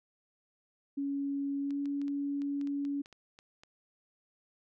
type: tone with pitch glide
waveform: sine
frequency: 279.7 to 282.9 Hz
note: C#4 to C#4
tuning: +16 to +35 cents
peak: -31 dBFS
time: 0.97-3.02 s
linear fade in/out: 10 ms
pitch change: +19 cents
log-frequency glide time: 1.6-1.79 s
type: clicks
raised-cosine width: 0.2 ms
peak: -36 dBFS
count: 12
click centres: 1.707 / 1.857 / 2.016 / 2.081 / 2.419 / 2.613 / 2.673 / 2.851 / 3.059 / 3.127 / 3.389 / 3.635 s
effects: none